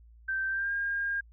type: tone with pitch glide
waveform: sine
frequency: 1559 to 1614 Hz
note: G6 to G#6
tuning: -10 to -50 cents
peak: -28 dBFS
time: 0.28-1.21 s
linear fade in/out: 10 ms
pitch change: +60 cents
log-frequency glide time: 0.49-0.72 s
effects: added 57 Hz sine -52 dBFS peak until 1.32 s